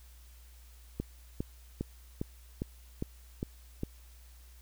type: click train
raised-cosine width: 3 ms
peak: -20 dBFS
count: 8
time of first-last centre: 1-3.834 s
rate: 2.47 Hz
effects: added 60 Hz sine -52 dBFS peak until 4.61 s + white hiss -62 dBFS RMS until 4.61 s